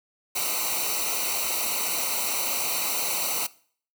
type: noise with comb filter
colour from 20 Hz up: white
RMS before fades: -27 dBFS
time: 0.35-3.47 s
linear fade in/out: 10 ms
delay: 0.59 ms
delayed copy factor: -1
effects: noise-tail reverb RT60 0.5 s tail -20 dB re dry